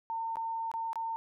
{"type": "tone with dropouts", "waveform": "sine", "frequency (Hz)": 907, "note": "A#5", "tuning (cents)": -48, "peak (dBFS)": -32, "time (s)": [0.1, 1.16], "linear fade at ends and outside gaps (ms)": 0, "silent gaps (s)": [[0.357, 0.369], [0.715, 0.739], [0.931, 0.957]], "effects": []}